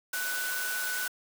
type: tone in noise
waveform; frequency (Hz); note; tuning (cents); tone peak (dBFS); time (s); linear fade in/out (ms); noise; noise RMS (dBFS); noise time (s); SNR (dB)
sine; 1490; F#6; +12; -32; 0.13-1.08; 5; white; -35; 0.13-1.08; 0
effects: high-pass 400 Hz 12 dB/octave